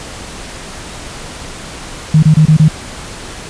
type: tone bursts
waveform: sine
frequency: 155.56 Hz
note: D#3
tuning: in tune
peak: -3 dBFS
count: 5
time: 2.14-2.683 s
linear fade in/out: 5 ms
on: 87 ms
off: 27 ms
effects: pink hiss -28 dBFS RMS until 3.49 s + resampled to 22050 Hz